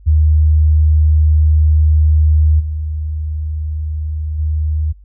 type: tone with level steps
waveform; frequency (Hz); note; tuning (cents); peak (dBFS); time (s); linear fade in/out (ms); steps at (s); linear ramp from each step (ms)
sine; 77; D#2; -17; -7 / -17 / -13; 0.06-4.93; 20; 2.59 / 4.38; 20
effects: added 50 Hz sine -38 dBFS peak until 5.04 s